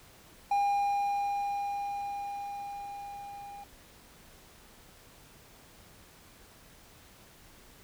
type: tone with level ramp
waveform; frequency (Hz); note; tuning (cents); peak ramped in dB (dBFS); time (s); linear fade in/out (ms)
triangle; 807; G#5; -50; -22 to -41; 0.51-3.64; 5
effects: pink hiss -56 dBFS RMS until 7.83 s